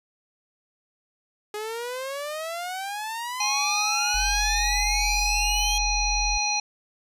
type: exponential sweep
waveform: sawtooth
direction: up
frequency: 415.5 to 3264 Hz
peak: -26 dBFS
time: 1.54-5.78 s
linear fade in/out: 2 ms
type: harmonic tone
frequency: 830.6 Hz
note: G#5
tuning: in tune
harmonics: 1 / 3 / 5 / 7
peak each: -28 / -28 / -28 / -28 dBFS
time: 3.4-6.6 s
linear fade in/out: 5 ms
type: tone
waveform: sine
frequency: 46.25 Hz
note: F#1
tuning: in tune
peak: -27 dBFS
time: 4.14-6.38 s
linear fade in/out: 10 ms
effects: resampled to 32000 Hz